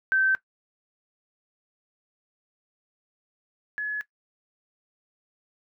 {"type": "tone pair in turn", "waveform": "sine", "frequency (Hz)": [1548, 1699.4], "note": ["G6", "G#6"], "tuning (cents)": [-22, 39], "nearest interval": "major second", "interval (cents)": 161, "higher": "second", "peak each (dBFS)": [-19, -26], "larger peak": "first", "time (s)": [[0.12, 0.35], [3.78, 4.01]], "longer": "neither", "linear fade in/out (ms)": 0, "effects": ["noise-tail reverb RT60 0.1 s tail -18 dB re dry"]}